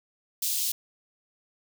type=high-pass noise; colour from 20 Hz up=white; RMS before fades=-28 dBFS; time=0.42-0.72 s; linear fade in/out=5 ms; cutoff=3400 Hz; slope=24 dB/octave; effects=none